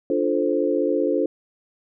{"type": "chord", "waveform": "sine", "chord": "D minor seventh", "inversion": "none", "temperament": "equal", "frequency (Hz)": [293.7, 349.2, 440, 523.3], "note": ["D4", "F4", "A4", "C5"], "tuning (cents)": [0, 0, 0, 0], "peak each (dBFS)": -24, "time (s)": [0.1, 1.26], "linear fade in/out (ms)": 2, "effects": []}